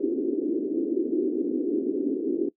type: band-pass noise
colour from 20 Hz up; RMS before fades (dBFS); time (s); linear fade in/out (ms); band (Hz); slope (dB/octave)
pink; -26; 0-2.49; 5; 280 to 390; 48
effects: noise-tail reverb RT60 0.1 s tail -19 dB re dry